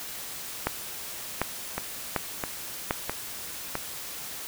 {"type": "two click trains", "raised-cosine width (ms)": 0.5, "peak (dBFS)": [-9, -13], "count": [4, 4], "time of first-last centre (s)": [[0.67, 2.909], [1.78, 3.754]], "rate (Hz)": [1.34, 1.52], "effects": ["white hiss -38 dBFS RMS until 4.47 s"]}